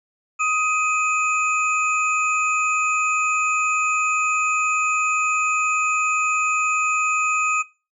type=tone cluster; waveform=sine; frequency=1253 / 2515 / 7020 Hz; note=D#6 / D#7 / A8; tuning=+12 / +18 / -5 cents; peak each=-21 / -21 / -30 dBFS; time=0.39-7.63 s; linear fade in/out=20 ms; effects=noise-tail reverb RT60 0.3 s tail -20 dB re dry